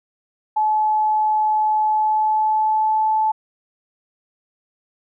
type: tone with pitch glide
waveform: sine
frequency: 859 to 869.5 Hz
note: A5 to A5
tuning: -42 to -21 cents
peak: -15 dBFS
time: 0.56-3.32 s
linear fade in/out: 10 ms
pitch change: +21 cents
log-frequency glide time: 1.82-3.09 s
effects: none